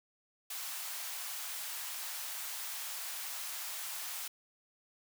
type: high-pass noise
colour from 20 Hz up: white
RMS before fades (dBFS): -41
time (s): 0.5-4.28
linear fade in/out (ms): 5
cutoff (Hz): 700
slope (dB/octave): 24
effects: none